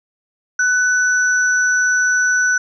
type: tone pair together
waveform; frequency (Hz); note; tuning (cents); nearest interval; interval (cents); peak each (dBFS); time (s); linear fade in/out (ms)
sine; 1493 / 5932; F#6 / F#8; +15 / +4; 2 octaves; 2389; -13 / -22; 0.59-2.58; 5
effects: none